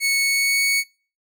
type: tone with pitch glide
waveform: sawtooth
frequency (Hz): 2210 to 2224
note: C#7 to C#7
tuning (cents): -6 to +5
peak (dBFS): -14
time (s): 0-0.84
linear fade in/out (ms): 50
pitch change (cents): +11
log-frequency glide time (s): 0.2-0.61
effects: noise-tail reverb RT60 0.4 s tail -26 dB re dry